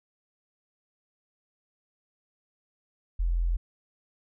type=tone; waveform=sine; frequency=42.79 Hz; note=F1; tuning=35 cents flat; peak=-23 dBFS; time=3.19-3.57 s; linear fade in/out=10 ms; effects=none